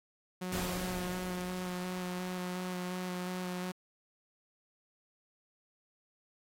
sawtooth tone with vibrato, 181.5 Hz, F#3, 33 cents flat, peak -32 dBFS, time 0.41-3.72 s, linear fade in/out 10 ms, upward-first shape square, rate 2.8 Hz, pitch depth 11 cents each way
pink noise with exponential decay, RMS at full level -37 dBFS, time 0.52-3.15 s, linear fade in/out 2 ms, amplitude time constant 570 ms
effects AAC 48 kbps

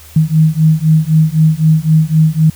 sine beating tone pair, 155.56 / 159.46 Hz, D#3 / D#3, 0 / +43 cents, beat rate 3.9 Hz, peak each -10 dBFS, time 0.16-2.5 s, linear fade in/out 5 ms, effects added 78 Hz sine -38 dBFS peak until 2.55 s + white hiss -39 dBFS RMS until 2.55 s

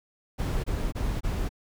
brown noise bursts, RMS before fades -28 dBFS, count 4, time 0.38-1.492 s, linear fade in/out 20 ms, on 260 ms, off 24 ms, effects none

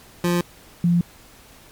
25% pulse / sine tone pair in turn, 174.61 / 172.9 Hz, F3 / F3, 0 / -17 cents, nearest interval unison, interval 17 cents, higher first, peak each -14 dBFS, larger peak neither, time 0.24-0.41 / 0.84-1.01 s, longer neither, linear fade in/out 2 ms, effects pink hiss -48 dBFS RMS until 1.71 s + MP3 96 kbps

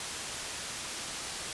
white low-pass noise, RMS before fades -39 dBFS, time 0-1.53 s, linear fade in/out 2 ms, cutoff 8800 Hz, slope 12 dB/octave, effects resampled to 24000 Hz

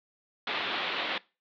white low-pass noise, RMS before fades -32 dBFS, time 0.47-1.18 s, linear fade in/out 2 ms, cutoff 3800 Hz, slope 48 dB/octave, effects noise-tail reverb RT60 0.3 s tail -22 dB re dry + high-pass 300 Hz 12 dB/octave

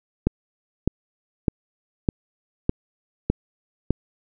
click train, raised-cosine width 3 ms, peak -5 dBFS, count 7, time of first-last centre 0.27-3.906 s, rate 1.65 Hz, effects none

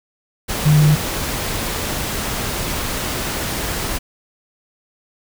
sine tone in noise, 150.8 Hz, D3, 46 cents sharp, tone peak -9 dBFS, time 0.65-0.96 s, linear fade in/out 20 ms, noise pink, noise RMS -23 dBFS, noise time 0.48-3.99 s, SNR +11 dB, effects none

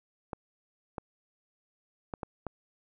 clicks, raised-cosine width 1 ms, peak -21 dBFS, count 5, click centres 0.332 / 0.982 / 2.138 / 2.232 / 2.467 s, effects none

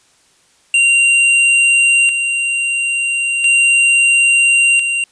square tone with tremolo, 2768 Hz, F7, 16 cents flat, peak -9 dBFS, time 0.74-5.04 s, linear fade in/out 2 ms, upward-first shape square, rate 0.37 Hz, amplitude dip 50%, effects white hiss -53 dBFS RMS until 5.11 s + resampled to 22050 Hz

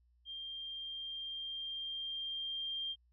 sine tone with level ramp, 3189 Hz, G7, 29 cents sharp, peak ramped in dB -42 to -36 dBFS, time 0.25-2.96 s, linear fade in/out 50 ms, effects added 60 Hz sine -67 dBFS peak until 3.12 s

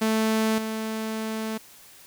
sawtooth tone with level steps, 220 Hz, A3, in tune, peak -17 / -24 dBFS, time 0.01-1.58 s, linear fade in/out 10 ms, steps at 0.58 s, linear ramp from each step 2 ms, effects white hiss -50 dBFS RMS until 2.06 s

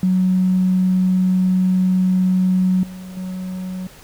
triangle tone with level steps, 185 Hz, F#3, in tune, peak -9 / -29 / -22 dBFS, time 0.03-3.87 s, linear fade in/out 2 ms, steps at 2.83 / 3.17 s, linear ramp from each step 2 ms, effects tanh soft clip ceiling -11 dBFS + pink hiss -44 dBFS RMS until 4.03 s

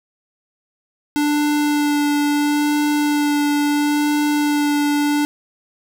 square tone with vibrato, 293.7 Hz, D4, in tune, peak -16 dBFS, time 1.16-5.25 s, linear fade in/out 0 ms, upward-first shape sine, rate 0.74 Hz, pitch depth 12 cents each way, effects none

